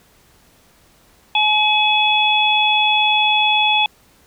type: harmonic tone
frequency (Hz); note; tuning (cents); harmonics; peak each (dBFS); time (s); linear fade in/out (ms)
851; G#5; +42; 1 / 3 / 4; -17 / -17 / -17; 1.35-3.86; 2
effects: pink hiss -53 dBFS RMS until 4.26 s